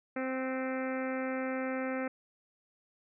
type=harmonic tone with a mistuned harmonic; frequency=261.1 Hz; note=C4; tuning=3 cents flat; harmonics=1 / 2 / 3 / 4 / 5 / 6 / 7 / 8 / 9 / 10; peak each=-35 / -36 / -44 / -51 / -44 / -45 / -46 / -46 / -49 / -56 dBFS; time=0.16-2.08 s; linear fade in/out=5 ms; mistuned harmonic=6; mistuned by=-23 cents; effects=none